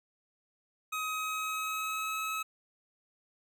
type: tone with pitch glide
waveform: 25% pulse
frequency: 1263 to 1287.3 Hz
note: D#6 to E6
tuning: +26 to -41 cents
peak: -29 dBFS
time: 0.92-2.43 s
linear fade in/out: 10 ms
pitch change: +33 cents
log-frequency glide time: 1.05-2.15 s
effects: none